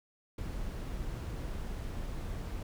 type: noise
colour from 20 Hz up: brown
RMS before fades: -38 dBFS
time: 0.38-2.63 s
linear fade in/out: 5 ms
effects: none